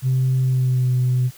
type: tone with pitch glide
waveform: sine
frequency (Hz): 130 to 126.3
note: C3 to B2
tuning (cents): -11 to +39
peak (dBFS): -14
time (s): 0.02-1.31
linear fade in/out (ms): 50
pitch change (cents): -50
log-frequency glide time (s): 0.41-0.9
effects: tanh soft clip ceiling -12 dBFS + white hiss -46 dBFS RMS until 1.37 s